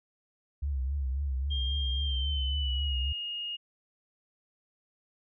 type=tone with vibrato; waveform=sine; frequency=68 Hz; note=C#2; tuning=33 cents flat; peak=-28 dBFS; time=0.62-3.13 s; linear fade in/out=10 ms; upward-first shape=triangle; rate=3.7 Hz; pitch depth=120 cents each way
type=tone with pitch glide; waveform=sine; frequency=3205 to 2855 Hz; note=G7 to F7; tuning=+38 to +37 cents; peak=-33 dBFS; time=1.5-3.57 s; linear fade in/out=20 ms; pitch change=-201 cents; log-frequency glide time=1.98-2.99 s
effects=none